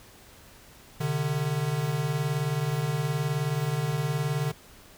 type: beating tone pair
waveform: square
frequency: 130.81 / 149.81 Hz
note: C3 / D3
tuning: 0 / +35 cents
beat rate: 19 Hz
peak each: -31 / -28 dBFS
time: 1-4.52 s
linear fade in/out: 10 ms
effects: pink hiss -52 dBFS RMS until 4.97 s